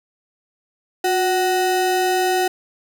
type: ring-modulated tone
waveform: square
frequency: 557 Hz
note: C#5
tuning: 8 cents sharp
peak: -14 dBFS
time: 1.04-2.48 s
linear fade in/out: 5 ms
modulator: 194 Hz
effects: none